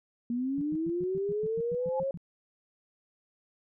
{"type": "linear sweep", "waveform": "sine", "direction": "up", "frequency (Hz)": [233.3, 550], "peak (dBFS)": -28, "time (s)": [0.3, 2.11], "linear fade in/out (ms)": 2}
{"type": "tone bursts", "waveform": "sine", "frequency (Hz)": 171.1, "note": "F3", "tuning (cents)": -35, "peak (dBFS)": -37, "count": 12, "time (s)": [0.58, 2.174], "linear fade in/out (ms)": 0, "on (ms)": 32, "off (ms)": 110}
{"type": "tone with exponential growth", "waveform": "sine", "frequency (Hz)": 847, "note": "G#5", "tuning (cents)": 34, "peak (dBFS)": -29, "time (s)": [1.78, 2], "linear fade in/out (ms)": 5, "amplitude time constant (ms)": 46}
{"effects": []}